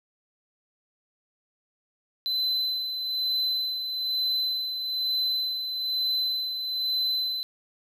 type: tone with tremolo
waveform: triangle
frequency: 4038 Hz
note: B7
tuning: 38 cents sharp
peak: -22 dBFS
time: 2.26-7.43 s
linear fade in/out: 0 ms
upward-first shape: sine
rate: 1.1 Hz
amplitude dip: 50%
effects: none